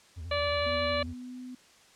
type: tone with vibrato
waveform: triangle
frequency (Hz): 82.41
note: E2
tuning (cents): 0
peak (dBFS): -35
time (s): 0.16-1.14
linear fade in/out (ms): 20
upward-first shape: square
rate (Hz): 11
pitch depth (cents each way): 110
type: harmonic tone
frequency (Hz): 580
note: D5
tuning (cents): -22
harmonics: 1 / 2 / 3 / 4 / 5 / 6 / 7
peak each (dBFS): -29 / -34 / -38 / -36 / -39 / -43 / -37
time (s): 0.31-1.03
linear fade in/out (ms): 5
type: tone with pitch glide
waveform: sine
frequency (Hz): 246.9 to 252.1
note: B3 to B3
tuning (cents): 0 to +36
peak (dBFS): -39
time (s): 0.66-1.55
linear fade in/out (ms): 5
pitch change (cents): +36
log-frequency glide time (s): 1.03-1.39
effects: white hiss -58 dBFS RMS until 1.95 s + low-pass 7000 Hz 12 dB/octave